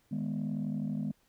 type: chord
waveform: sine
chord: G# minor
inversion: second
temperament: equal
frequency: 155.56 / 207.7 / 246.9 Hz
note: D#3 / G#3 / B3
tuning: 0 / 0 / 0 cents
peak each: -35 / -33 / -35 dBFS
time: 0.11-1.12 s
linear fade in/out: 10 ms
effects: tanh soft clip ceiling -27 dBFS + pink hiss -70 dBFS RMS until 1.28 s